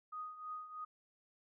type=tone with tremolo; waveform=sine; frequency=1244.5 Hz; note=D#6; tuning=in tune; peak=-40 dBFS; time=0.12-0.85 s; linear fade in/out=10 ms; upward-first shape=triangle; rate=3.1 Hz; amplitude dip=75%; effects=none